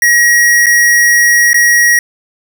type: tone with dropouts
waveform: square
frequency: 1900 Hz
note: A#6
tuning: 33 cents sharp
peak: -6 dBFS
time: 0.02-1.99 s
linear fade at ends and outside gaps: 2 ms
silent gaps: 0.66-0.666 / 1.532-1.543 s
effects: none